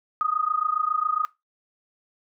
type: tone with amplitude modulation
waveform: sine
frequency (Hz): 1244.5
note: D#6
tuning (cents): 0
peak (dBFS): -18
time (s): 0.21-1.25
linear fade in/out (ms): 0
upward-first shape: sine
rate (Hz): 27.3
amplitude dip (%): 90
effects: noise-tail reverb RT60 0.2 s tail -20 dB re dry